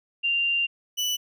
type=tone pair in turn; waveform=sine / 30% pulse; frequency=2783 / 2972 Hz; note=F7 / F#7; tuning=-7 / +7 cents; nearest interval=minor second; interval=114 cents; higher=second; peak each=-21 dBFS; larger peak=neither; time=0.23-0.67 / 0.97-1.17 s; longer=first; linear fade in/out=20 ms; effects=none